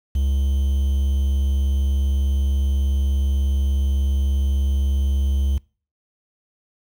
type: tone with quantisation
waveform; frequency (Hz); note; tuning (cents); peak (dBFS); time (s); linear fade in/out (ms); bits
triangle; 68.3; C#2; -25; -15; 0.15-5.58; 5; 7
effects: noise-tail reverb RT60 0.4 s tail -24 dB re dry